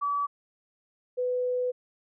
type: tone pair in turn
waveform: sine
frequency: 1146 / 498.5 Hz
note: D6 / B4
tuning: -43 / +16 cents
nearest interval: octave + major second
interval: 1441 cents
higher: first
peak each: -25 dBFS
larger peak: neither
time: 0.01-0.27 / 1.17-1.72 s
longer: second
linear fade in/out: 20 ms
effects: none

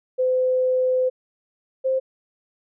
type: tone pair in turn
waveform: sine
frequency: 511 / 524.8 Hz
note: C5 / C5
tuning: -41 / +5 cents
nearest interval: unison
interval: 46 cents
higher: second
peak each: -17 / -18 dBFS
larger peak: first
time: 0.18-1.1 / 1.84-2 s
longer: first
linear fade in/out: 20 ms
effects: none

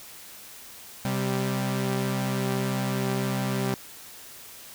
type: tone pair together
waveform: sawtooth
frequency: 130 / 195.85 Hz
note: C3 / G3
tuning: -11 / -1 cents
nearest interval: perfect fifth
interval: 710 cents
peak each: -24 dBFS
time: 1.05-3.74 s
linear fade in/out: 0 ms
effects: white hiss -45 dBFS RMS until 4.74 s

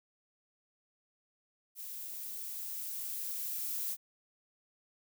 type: noise with level ramp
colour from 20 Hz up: violet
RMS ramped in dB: -44 to -36 dBFS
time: 1.75-3.97 s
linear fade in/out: 50 ms
effects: none

